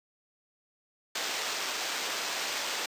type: noise with sample-and-hold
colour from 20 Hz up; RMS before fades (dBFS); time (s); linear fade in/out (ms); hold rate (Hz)
white; -33; 1.15-2.86; 5; 11025
effects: high-pass 400 Hz 12 dB/octave + resampled to 32000 Hz